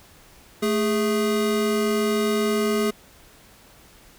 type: tone pair together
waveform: square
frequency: 219 / 413.8 Hz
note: A3 / G#4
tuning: -8 / -6 cents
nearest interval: major seventh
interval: 1102 cents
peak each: -24 / -23 dBFS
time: 0.62-2.91 s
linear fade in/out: 10 ms
effects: pink hiss -51 dBFS RMS until 4.18 s